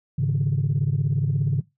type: chord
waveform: sine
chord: Ab suspended fourth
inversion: none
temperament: equal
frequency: 103.83 / 138.59 / 155.56 Hz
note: Ab2 / Db3 / Eb3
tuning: 0 / 0 / 0 cents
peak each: -25 / -20 / -25 dBFS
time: 0.18-1.61 s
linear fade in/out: 10 ms
effects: noise-tail reverb RT60 0.2 s tail -19 dB re dry + tanh soft clip ceiling -14 dBFS